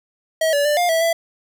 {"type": "tone with pitch steps", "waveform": "square", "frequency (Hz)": [641, 574, 592, 705, 654, 666], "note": ["E5", "D5", "D5", "F5", "E5", "E5"], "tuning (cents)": [-49, -40, 14, 16, -14, 18], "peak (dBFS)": -16, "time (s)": [0.41, 1.13], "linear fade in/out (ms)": 5, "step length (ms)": 120, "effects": ["8-bit"]}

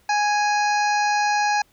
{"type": "harmonic tone with a mistuned harmonic", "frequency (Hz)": 830.6, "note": "G#5", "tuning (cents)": 0, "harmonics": [1, 2, 3, 5, 6, 7, 8], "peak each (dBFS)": [-19, -25, -29, -33, -35, -36, -37], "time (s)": [0.09, 1.62], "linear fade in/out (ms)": 5, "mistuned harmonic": 8, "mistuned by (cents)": -19, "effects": ["pink hiss -60 dBFS RMS until 1.72 s"]}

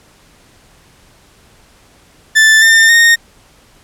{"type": "tone with pitch steps", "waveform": "40% pulse", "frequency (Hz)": [1760, 1803.2, 1847.5], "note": ["A6", "A6", "A#6"], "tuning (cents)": [0, 42, -16], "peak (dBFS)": -4, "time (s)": [2.35, 3.16], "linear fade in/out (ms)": 20, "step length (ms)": 270, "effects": ["pink hiss -47 dBFS RMS until 3.83 s", "low-pass 11000 Hz 12 dB/octave"]}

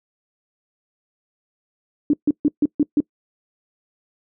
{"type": "tone bursts", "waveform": "sine", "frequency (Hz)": 293.7, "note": "D4", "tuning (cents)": 0, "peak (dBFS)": -12, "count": 6, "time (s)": [2.1, 3.004], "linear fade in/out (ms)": 2, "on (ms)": 34, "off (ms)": 140, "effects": ["noise-tail reverb RT60 0.1 s tail -24 dB re dry"]}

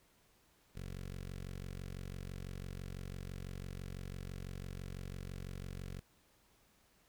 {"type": "tone with notch filter", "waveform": "15% pulse", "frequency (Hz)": 46, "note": "F#1", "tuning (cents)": -9, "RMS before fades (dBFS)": -45, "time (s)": [0.75, 6], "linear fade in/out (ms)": 10, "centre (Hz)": 880, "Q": 1.1, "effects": ["pink hiss -70 dBFS RMS until 7.08 s"]}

